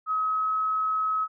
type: tone with pitch glide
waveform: sine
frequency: 1274 to 1281.4 Hz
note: D#6 to E6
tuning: +41 to -49 cents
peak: -23 dBFS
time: 0.06-1.28 s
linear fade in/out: 50 ms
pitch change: +10 cents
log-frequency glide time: 0.21-0.53 s
effects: none